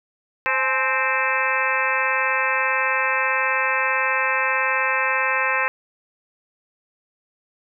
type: harmonic tone with a mistuned harmonic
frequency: 261.6 Hz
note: C4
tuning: in tune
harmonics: 2 / 3 / 4 / 5 / 6 / 7 / 8 / 9 / 10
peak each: -29 / -30 / -25 / -30 / -26 / -25 / -29 / -29 / -26 dBFS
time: 0.46-5.68 s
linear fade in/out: 0 ms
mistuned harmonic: 3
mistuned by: +130 cents
effects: none